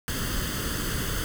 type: noise with comb filter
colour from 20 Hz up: pink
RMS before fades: -29 dBFS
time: 0.08-1.24 s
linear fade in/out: 0 ms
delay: 0.63 ms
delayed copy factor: +0.7
effects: none